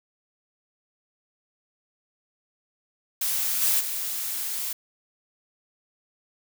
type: noise with level steps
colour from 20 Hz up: blue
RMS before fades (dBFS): -26 / -22 / -30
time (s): 3.21-4.73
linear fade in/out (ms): 5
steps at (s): 3.61 / 3.79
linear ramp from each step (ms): 20
effects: none